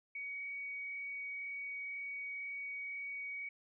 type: tone with frequency modulation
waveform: sine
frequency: 2251 Hz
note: C#7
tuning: 26 cents sharp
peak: -40 dBFS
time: 0.15-3.49 s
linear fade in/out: 5 ms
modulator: 36.5 Hz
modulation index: 0.51
effects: none